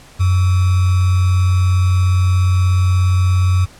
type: tone with sample-and-hold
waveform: sine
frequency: 91.7 Hz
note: F#2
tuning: 15 cents flat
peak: -10 dBFS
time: 0.19-3.66 s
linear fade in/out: 20 ms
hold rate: 1225 Hz
effects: pink hiss -43 dBFS RMS until 3.79 s + low-pass 10000 Hz 12 dB/octave